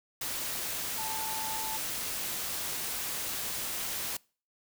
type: tone in noise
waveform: sine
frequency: 880 Hz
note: A5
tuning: in tune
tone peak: -37 dBFS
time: 0.98-1.77 s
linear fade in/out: 5 ms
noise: white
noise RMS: -35 dBFS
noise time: 0.21-4.17 s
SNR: -5 dB
effects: noise-tail reverb RT60 0.4 s tail -25 dB re dry